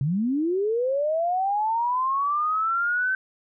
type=linear sweep; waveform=sine; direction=up; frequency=127.9 to 1543 Hz; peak=-21 dBFS; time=0.01-3.15 s; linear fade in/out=2 ms; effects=none